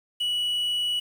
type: tone with quantisation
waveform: triangle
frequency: 2938 Hz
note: F#7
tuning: 13 cents flat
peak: -22 dBFS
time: 0.2-1 s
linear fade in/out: 10 ms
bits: 8
effects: none